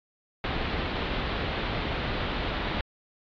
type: low-pass noise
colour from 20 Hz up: pink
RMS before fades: -30 dBFS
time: 0.44-2.81 s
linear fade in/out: 2 ms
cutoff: 4000 Hz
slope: 48 dB/octave
effects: AAC 64 kbps